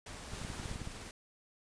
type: noise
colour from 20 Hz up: pink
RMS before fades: -47 dBFS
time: 0.06-0.75 s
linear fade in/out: 5 ms
type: noise with tremolo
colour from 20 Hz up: pink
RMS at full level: -46 dBFS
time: 0.32-1.11 s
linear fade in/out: 2 ms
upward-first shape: triangle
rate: 19 Hz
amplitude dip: 25%
type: clicks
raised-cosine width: 5 ms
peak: -30 dBFS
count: 10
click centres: 0.336 / 0.416 / 0.449 / 0.502 / 0.6 / 0.658 / 0.714 / 0.759 / 0.817 / 0.874 s
effects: resampled to 22050 Hz